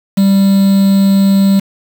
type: tone with quantisation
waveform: triangle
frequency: 196 Hz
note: G3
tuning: in tune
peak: -4 dBFS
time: 0.17-1.6 s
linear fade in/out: 10 ms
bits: 4
effects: none